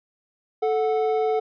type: tone pair together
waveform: triangle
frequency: 437.9 / 735 Hz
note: A4 / F#5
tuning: -8 / -12 cents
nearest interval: major sixth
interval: 896 cents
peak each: -19 / -23 dBFS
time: 0.62-1.4 s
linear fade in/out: 10 ms
effects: resampled to 11025 Hz